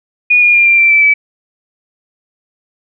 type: tone with pitch steps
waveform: sine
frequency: 2454 / 2427 / 2401 / 2375 / 2349 / 2323 / 2298 Hz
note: D#7 / D#7 / D7 / D7 / D7 / D7 / D7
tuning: -25 / -44 / +38 / +19 / 0 / -20 / -38 cents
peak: -5 dBFS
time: 0.3-1.14 s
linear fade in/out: 10 ms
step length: 120 ms
effects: none